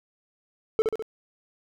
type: tone with echo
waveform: triangle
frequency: 440 Hz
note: A4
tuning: in tune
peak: -15 dBFS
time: 0.79-0.82 s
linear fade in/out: 0 ms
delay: 68 ms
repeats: 3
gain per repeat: -4 dB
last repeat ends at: 1.024 s
effects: none